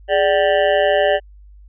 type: tone with amplitude modulation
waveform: square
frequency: 587.3 Hz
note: D5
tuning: in tune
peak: -9 dBFS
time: 0.08-1.2 s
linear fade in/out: 50 ms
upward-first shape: sine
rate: 172 Hz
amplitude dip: 100%
effects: added 50 Hz sine -40 dBFS peak until 1.68 s + resampled to 8000 Hz